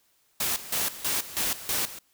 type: noise with tremolo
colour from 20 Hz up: white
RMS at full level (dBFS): -27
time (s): 0.4-1.99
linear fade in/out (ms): 5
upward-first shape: square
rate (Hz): 3.1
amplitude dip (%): 80
effects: white hiss -67 dBFS RMS until 2.13 s